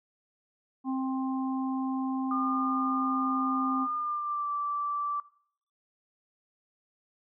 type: harmonic tone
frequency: 263.3 Hz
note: C4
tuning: 11 cents sharp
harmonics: 1 / 3 / 4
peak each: -28 / -38 / -40 dBFS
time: 0.84-3.88 s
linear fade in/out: 50 ms
type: tone with pitch glide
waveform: sine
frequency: 1212 to 1165.3 Hz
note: D#6 to D6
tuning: -46 to -14 cents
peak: -29 dBFS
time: 2.31-5.2 s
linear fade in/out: 2 ms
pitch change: -68 cents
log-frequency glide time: 3.95-4.5 s
effects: noise-tail reverb RT60 0.6 s tail -19 dB re dry